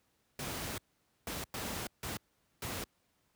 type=noise bursts at uneven times; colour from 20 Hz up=pink; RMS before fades=-39 dBFS; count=5; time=0.39-0.78 / 1.27-1.44 / 1.54-1.87 / 2.03-2.17 / 2.62-2.84 s; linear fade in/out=2 ms; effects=pink hiss -75 dBFS RMS until 3.35 s + high-pass 60 Hz 12 dB/octave